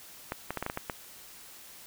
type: clicks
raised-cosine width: 0.5 ms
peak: -17 dBFS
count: 8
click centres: 0.321 / 0.506 / 0.573 / 0.626 / 0.664 / 0.699 / 0.774 / 0.898 s
effects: white hiss -50 dBFS RMS until 1.86 s